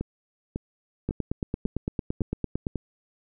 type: two click trains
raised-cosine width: 3 ms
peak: -16 / -14 dBFS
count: 6 / 15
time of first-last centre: 0.01-2.757 / 1.09-2.668 s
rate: 1.82 / 8.87 Hz
effects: none